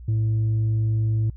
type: tone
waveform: sine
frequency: 110 Hz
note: A2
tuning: in tune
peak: -16 dBFS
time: 0.08-1.3 s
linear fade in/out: 5 ms
effects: tanh soft clip ceiling -18 dBFS + added 60 Hz sine -37 dBFS peak until 1.36 s